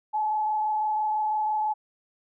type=tone with frequency modulation; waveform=sine; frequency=856 Hz; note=A5; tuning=48 cents flat; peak=-23 dBFS; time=0.13-1.74 s; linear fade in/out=20 ms; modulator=26 Hz; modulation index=0.52; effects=none